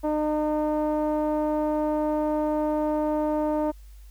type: tone with low-pass filter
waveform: sawtooth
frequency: 303.9 Hz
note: D#4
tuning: 41 cents flat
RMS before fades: -25 dBFS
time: 0.03-3.72 s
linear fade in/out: 20 ms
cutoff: 770 Hz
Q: 3.4
effects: added 50 Hz sine -43 dBFS peak until 4.1 s + white hiss -61 dBFS RMS until 4.1 s